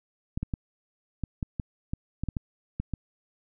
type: clicks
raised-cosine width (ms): 5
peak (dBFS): -17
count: 12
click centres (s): 0.375 / 0.43 / 0.538 / 1.237 / 1.428 / 1.598 / 1.935 / 2.236 / 2.287 / 2.368 / 2.8 / 2.937
effects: none